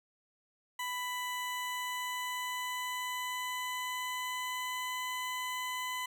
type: tone with pitch glide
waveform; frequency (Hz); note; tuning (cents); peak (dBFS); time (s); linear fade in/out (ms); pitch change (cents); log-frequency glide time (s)
20% pulse; 994 to 1006.1; B5 to B5; +11 to +32; -30; 0.79-6.06; 5; +21; 1.32-5.07
effects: none